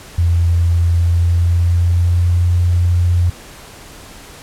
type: tone with pitch glide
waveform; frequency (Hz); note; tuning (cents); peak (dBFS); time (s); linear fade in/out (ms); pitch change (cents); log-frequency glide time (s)
sine; 85.3 to 87.75; F2 to F2; -40 to +9; -10; 0.18-3.3; 5; +49; 0.89-2.46
effects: pink hiss -37 dBFS RMS until 4.42 s + low-pass 12000 Hz 12 dB/octave